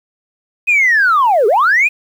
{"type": "linear two-way sweep", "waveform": "sine", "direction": "down then up", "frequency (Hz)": [2537, 386.8, 2537], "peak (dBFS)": -7, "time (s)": [0.67, 1.89], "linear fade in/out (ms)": 20, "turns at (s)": 1.47, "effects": ["tanh soft clip ceiling -5 dBFS", "7-bit"]}